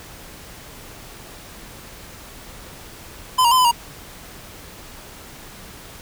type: tone with pitch steps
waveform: square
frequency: 1019 / 943 / 1027 / 1007 / 945 Hz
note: C6 / A#5 / C6 / B5 / A#5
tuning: -46 / +20 / -33 / +33 / +23 cents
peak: -13 dBFS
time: 3.38-3.715 s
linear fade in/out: 10 ms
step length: 67 ms
effects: pink hiss -40 dBFS RMS until 6.01 s